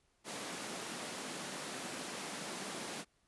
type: high-pass noise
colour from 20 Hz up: pink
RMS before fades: -43 dBFS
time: 0.24-3.05 s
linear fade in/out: 50 ms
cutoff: 180 Hz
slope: 24 dB/octave
effects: pink hiss -75 dBFS RMS until 3.27 s + resampled to 24000 Hz